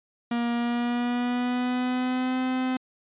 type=tone with pitch glide; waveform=45% pulse; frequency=236.9 to 256.9 Hz; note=A#3 to C4; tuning=+28 to -32 cents; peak=-24 dBFS; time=0.31-2.77 s; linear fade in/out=5 ms; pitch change=+140 cents; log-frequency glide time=0.53-2.39 s; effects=resampled to 8000 Hz